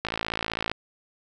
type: click train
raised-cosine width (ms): 0.3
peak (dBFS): -11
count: 38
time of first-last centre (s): 0.05-0.715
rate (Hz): 55.6
effects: none